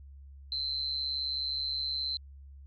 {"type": "tone with amplitude modulation", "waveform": "sine", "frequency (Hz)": 4087, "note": "C8", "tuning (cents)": -41, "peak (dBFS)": -27, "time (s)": [0.52, 2.17], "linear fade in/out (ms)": 2, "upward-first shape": "sine", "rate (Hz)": 139, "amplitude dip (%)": 80, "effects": ["added 69 Hz sine -47 dBFS peak until 2.66 s"]}